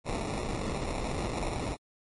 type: noise with sample-and-hold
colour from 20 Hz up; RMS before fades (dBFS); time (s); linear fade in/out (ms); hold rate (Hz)
pink; -33; 0.04-1.77; 50; 1575
effects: MP3 48 kbps